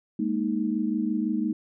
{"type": "chord", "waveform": "sine", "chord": "Ab suspended second", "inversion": "none", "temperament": "just", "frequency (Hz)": [207.7, 233.6, 311.5], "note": ["Ab3", "Bb3", "Eb4"], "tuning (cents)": [0, 4, 2], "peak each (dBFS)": -28, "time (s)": [0.19, 1.53], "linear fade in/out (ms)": 5, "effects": []}